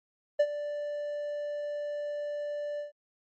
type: tone with ADSR envelope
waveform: triangle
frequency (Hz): 587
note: D5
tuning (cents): -1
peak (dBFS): -16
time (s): 0.39-2.92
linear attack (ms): 11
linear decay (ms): 57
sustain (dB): -14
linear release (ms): 130
effects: MP3 32 kbps